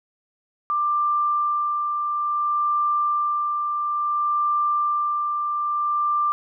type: tone with tremolo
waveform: sine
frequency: 1185 Hz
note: D6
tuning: 15 cents sharp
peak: -18 dBFS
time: 0.7-6.32 s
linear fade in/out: 0 ms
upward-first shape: sine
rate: 0.58 Hz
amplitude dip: 35%
effects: none